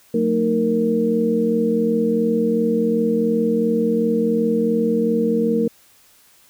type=tone cluster; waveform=sine; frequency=183.1 / 225.9 / 310.7 / 465 Hz; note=F#3 / A3 / D#4 / A#4; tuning=-18 / +46 / -2 / -4 cents; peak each=-26 / -19 / -26 / -19 dBFS; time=0.14-5.68 s; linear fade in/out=5 ms; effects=white hiss -53 dBFS RMS until 6.49 s